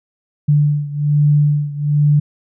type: beating tone pair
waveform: sine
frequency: 146.83 / 148.03 Hz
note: D3 / D3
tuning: 0 / +14 cents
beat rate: 1.2 Hz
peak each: -13 / -16 dBFS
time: 0.48-2.2 s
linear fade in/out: 10 ms
effects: none